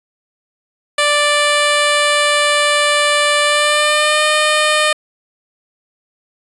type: tone with pitch glide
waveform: 10% pulse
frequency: 587.3 to 608.7 Hz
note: D5 to D#5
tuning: 0 to -38 cents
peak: -3 dBFS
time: 0.98-4.93 s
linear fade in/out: 5 ms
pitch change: +62 cents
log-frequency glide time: 3.44-4.25 s
effects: resampled to 24000 Hz